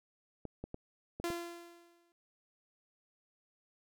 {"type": "clicks", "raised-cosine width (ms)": 2, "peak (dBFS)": -28, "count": 5, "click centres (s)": [0.453, 0.64, 0.744, 1.2, 1.303]}
{"type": "tone with exponential decay", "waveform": "sawtooth", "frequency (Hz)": 342.9, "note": "F4", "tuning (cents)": -32, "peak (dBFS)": -29, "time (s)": [1.24, 2.12], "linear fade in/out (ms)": 1, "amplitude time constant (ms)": 190}
{"effects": []}